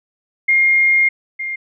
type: tone pair in turn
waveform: sine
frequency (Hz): 2128 / 2117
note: C7 / C7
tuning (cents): +29 / +20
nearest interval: unison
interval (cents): 9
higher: first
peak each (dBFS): -10 / -21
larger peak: first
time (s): 0.48-1.09 / 1.39-1.56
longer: first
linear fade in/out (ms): 10
effects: none